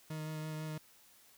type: tone with vibrato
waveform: 40% pulse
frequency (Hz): 155.56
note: D#3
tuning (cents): 0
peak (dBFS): -38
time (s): 0.1-0.78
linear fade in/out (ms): 5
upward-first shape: sine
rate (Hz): 6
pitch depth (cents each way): 13
effects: white hiss -63 dBFS RMS until 1.37 s